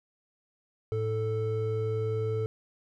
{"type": "tone pair together", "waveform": "triangle", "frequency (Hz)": [109.33, 440], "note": ["A2", "A4"], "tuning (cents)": [-11, 0], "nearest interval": "2 octaves", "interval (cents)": 2411, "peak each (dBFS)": -28, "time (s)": [0.92, 2.46], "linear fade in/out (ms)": 0, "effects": []}